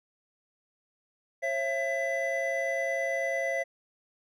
triangle tone cluster, 541 / 670 / 2001 Hz, C#5 / E5 / B6, -42 / +28 / +22 cents, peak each -30 dBFS, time 1.42-3.64 s, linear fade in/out 20 ms, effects none

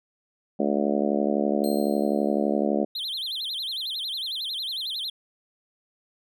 harmonic tone, 71.9 Hz, D2, 36 cents flat, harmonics 3 / 4 / 5 / 6 / 7 / 8 / 9 / 10, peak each -26 / -28 / -29 / -31 / -33 / -29 / -32 / -35 dBFS, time 0.59-2.85 s, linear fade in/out 10 ms
15% pulse tone with exponential decay, 4186 Hz, C8, in tune, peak -28 dBFS, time 1.64-2.66 s, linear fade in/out 0 ms, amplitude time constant 220 ms
triangle tone with vibrato, 3600 Hz, A7, 39 cents sharp, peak -27 dBFS, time 2.95-5.1 s, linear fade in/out 5 ms, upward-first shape sine, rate 11 Hz, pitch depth 270 cents each way
effects none

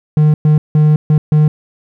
triangle tone bursts at uneven times, 152.1 Hz, D#3, 39 cents flat, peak -4 dBFS, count 5, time 0.17-0.34 / 0.45-0.58 / 0.75-0.96 / 1.1-1.18 / 1.32-1.48 s, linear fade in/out 2 ms, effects none

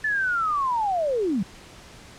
sine linear sweep, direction down, 1760 to 171.1 Hz, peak -21 dBFS, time 0.04-1.43 s, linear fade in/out 5 ms, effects pink hiss -46 dBFS RMS until 2.18 s + low-pass 8000 Hz 12 dB/octave

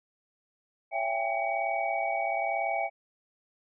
sine tone cluster, 561 / 669 / 786 / 827 / 2261 Hz, C#5 / E5 / G5 / G#5 / C#7, +21 / +25 / +4 / -8 / +34 cents, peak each -39 / -31 / -31 / -38 / -34 dBFS, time 0.91-2.9 s, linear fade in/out 50 ms, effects none

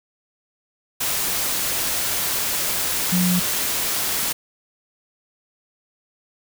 sine tone in noise, 180.1 Hz, F#3, 46 cents flat, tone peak -17 dBFS, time 3.12-3.4 s, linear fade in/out 10 ms, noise white, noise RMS -23 dBFS, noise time 1-4.33 s, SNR +3 dB, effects none

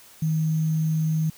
sine tone with sample-and-hold, 158.2 Hz, D#3, 29 cents sharp, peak -20 dBFS, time 0.22-1.3 s, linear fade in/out 5 ms, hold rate 6300 Hz, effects white hiss -50 dBFS RMS until 1.37 s

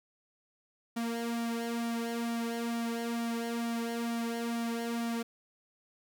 sawtooth tone with flanger, 232.8 Hz, A#3, 2 cents flat, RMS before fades -34 dBFS, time 0.96-5.23 s, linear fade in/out 10 ms, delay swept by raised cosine 1.9 to 3.5 ms, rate 2.2 Hz, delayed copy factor -0.7, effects none

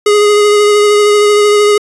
square tone with vibrato, 415.3 Hz, G#4, in tune, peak -6 dBFS, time 0.06-1.78 s, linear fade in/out 5 ms, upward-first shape sine, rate 13 Hz, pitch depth 16 cents each way, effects resampled to 24000 Hz

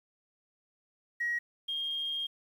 sine tone pair in turn, 1900 / 3227 Hz, A#6 / G7, +33 / +50 cents, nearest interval major sixth, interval 917 cents, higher second, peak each -28 / -31 dBFS, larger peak first, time 1.2-1.39 / 1.68-2.27 s, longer second, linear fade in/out 10 ms, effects tanh soft clip ceiling -24 dBFS + 10-bit

